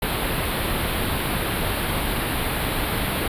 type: band-stop noise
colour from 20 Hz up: pink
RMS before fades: -24 dBFS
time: 0.02-3.28 s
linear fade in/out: 5 ms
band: 4200 to 9600 Hz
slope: 48 dB/octave
effects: resampled to 32000 Hz